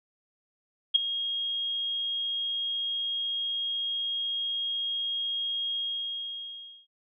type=tone with ADSR envelope; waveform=sine; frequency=3262 Hz; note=G#7; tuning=32 cents flat; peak=-14 dBFS; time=0.94-6.87 s; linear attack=16 ms; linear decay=10 ms; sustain=-14 dB; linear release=1100 ms; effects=none